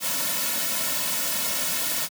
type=noise with comb filter; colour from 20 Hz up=white; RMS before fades=-26 dBFS; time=0-2.09 s; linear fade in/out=50 ms; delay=2.5 ms; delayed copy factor=-1; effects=high-pass 150 Hz 12 dB/octave